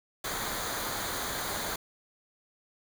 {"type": "noise with comb filter", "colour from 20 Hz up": "pink", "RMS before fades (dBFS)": -34, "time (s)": [0.24, 1.76], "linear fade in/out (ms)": 5, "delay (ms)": 0.37, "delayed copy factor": -0.65, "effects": []}